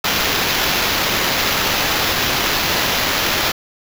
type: noise with sample-and-hold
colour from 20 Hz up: white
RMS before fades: -18 dBFS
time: 0.04-3.52 s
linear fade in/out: 5 ms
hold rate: 8820 Hz
effects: none